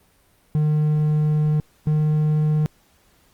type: tone pair in turn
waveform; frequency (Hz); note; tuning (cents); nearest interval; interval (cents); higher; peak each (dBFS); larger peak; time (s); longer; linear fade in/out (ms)
triangle; 151.9 / 152.74; D#3 / D#3; -41 / -32; unison; 9; second; -14; neither; 0.55-1.6 / 1.87-2.66; first; 0
effects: pink hiss -59 dBFS RMS until 3.33 s + Opus 32 kbps